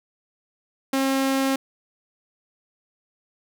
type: tone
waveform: sawtooth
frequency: 268.9 Hz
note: C4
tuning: 47 cents sharp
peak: -16 dBFS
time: 0.93-1.56 s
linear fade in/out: 5 ms
effects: none